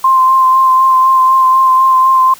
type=tone with vibrato; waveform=sine; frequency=1046.5 Hz; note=C6; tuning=in tune; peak=-5 dBFS; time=0.04-2.34 s; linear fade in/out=5 ms; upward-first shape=sine; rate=4 Hz; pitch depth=18 cents each way; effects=white hiss -37 dBFS RMS until 2.39 s